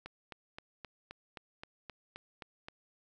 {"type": "click train", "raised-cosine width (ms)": 0.3, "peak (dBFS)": -28, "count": 11, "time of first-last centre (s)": [0.06, 2.685], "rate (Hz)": 3.81, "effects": []}